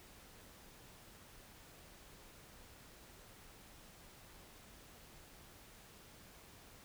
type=silence; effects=pink hiss -59 dBFS RMS until 6.84 s